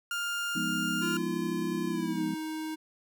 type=tone; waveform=30% pulse; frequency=1404 Hz; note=F6; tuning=9 cents sharp; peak=-28 dBFS; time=0.11-1.17 s; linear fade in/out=2 ms
type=chord; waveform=sine; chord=F half-diminished seventh; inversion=none; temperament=equal; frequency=174.61 / 207.7 / 246.9 / 311.1 Hz; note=F3 / Ab3 / Cb4 / Eb4; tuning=0 / 0 / 0 / 0 cents; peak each=-36 dBFS; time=0.55-2.35 s; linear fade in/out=10 ms
type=tone with pitch glide; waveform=square; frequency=342.3 to 313.9 Hz; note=F4 to D#4; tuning=-35 to +15 cents; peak=-34 dBFS; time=1.01-2.76 s; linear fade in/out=20 ms; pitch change=-150 cents; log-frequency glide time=1.88-2.24 s
effects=none